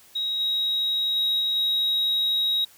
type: tone with level steps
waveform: sine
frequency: 3807 Hz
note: A#7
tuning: 36 cents sharp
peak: -23 / -20 / -18 / -20 / -18 dBFS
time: 0.15-2.65 s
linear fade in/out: 10 ms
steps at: 0.39 / 1.15 / 1.39 / 1.55 s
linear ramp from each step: 20 ms
effects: tanh soft clip ceiling -19 dBFS + white hiss -53 dBFS RMS until 2.77 s